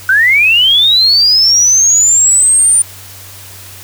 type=linear sweep; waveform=sine; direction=up; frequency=1480 to 9230 Hz; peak=-5 dBFS; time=0.09-2.82 s; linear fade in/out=2 ms; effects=added 96 Hz sine -36 dBFS peak until 3.83 s + white hiss -33 dBFS RMS until 3.83 s